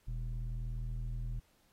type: tone with low-pass filter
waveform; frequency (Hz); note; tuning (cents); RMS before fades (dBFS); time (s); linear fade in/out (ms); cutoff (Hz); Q
square; 40.35; E1; -36; -38; 0.07-1.4; 10; 120; 2
effects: pink hiss -71 dBFS RMS until 1.72 s + AAC 48 kbps